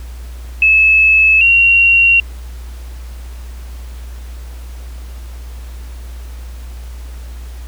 sine tone pair in turn, 2600 / 2749 Hz, E7 / F7, -24 / -28 cents, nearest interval minor second, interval 96 cents, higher second, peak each -6 dBFS, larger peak neither, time 0.62-1.41 / 1.41-2.2 s, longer neither, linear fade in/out 2 ms, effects added 60 Hz sine -26 dBFS peak until 7.67 s + pink hiss -42 dBFS RMS until 7.67 s

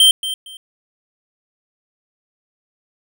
square tone with echo, 3136 Hz, G7, in tune, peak -8 dBFS, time 0-0.11 s, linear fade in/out 2 ms, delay 230 ms, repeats 2, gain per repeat -13 dB, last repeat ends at 0.57 s, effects none

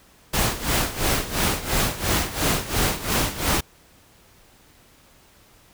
pink noise with tremolo, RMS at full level -20 dBFS, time 0.33-3.61 s, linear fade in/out 10 ms, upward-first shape sine, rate 2.9 Hz, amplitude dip 80%, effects pink hiss -54 dBFS RMS until 5.73 s

